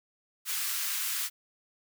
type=high-pass noise; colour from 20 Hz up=white; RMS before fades=-32 dBFS; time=0.45-1.3 s; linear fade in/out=50 ms; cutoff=1200 Hz; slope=24 dB/octave; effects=none